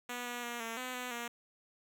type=tone with pitch steps; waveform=5% pulse; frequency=244.4 / 242.5 / 238.5 / 227.6 / 253.7 / 249.4 / 237 Hz; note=B3 / B3 / A#3 / A#3 / B3 / B3 / A#3; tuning=-18 / -31 / +40 / -41 / +47 / +17 / +29 cents; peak=-27 dBFS; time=0.09-1.28 s; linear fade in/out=5 ms; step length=170 ms; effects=none